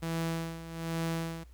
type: tone with tremolo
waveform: sawtooth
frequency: 164.81 Hz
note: E3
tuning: in tune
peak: -26 dBFS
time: 0.02-1.44 s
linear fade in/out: 10 ms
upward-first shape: sine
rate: 1.2 Hz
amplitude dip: 75%
effects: added 60 Hz sine -50 dBFS peak until 1.53 s + pink hiss -67 dBFS RMS until 1.53 s